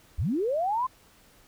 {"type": "linear sweep", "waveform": "sine", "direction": "up", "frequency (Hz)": [49, 1057], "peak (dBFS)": -24, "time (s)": [0.18, 0.87], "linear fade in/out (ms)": 10, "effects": ["pink hiss -58 dBFS RMS until 1.47 s"]}